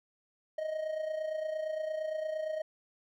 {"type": "tone with amplitude modulation", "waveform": "triangle", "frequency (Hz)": 625, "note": "D#5", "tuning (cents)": 8, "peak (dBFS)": -28, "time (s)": [0.58, 2.62], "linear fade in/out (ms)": 5, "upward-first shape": "sine", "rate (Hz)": 28.7, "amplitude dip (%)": 60, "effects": []}